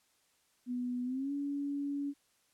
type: tone with pitch glide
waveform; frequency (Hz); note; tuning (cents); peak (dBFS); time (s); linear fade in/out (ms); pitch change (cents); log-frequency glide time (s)
sine; 246.9 to 283.6; B3 to C#4; 0 to +40; -33; 0.66-2.14; 50; +240; 1.04-1.32
effects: white hiss -72 dBFS RMS until 2.53 s + low-pass 11000 Hz 12 dB/octave